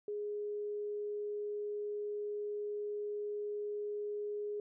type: tone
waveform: sine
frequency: 415.3 Hz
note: G#4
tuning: in tune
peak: -36 dBFS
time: 0.08-4.6 s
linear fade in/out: 2 ms
effects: none